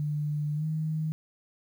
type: tone with pitch glide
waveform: sine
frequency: 148.9 to 156.66 Hz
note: D3 to D#3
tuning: +24 to +12 cents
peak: -27 dBFS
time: 0-1.12 s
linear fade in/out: 0 ms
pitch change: +88 cents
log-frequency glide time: 0.55-0.65 s
effects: 10-bit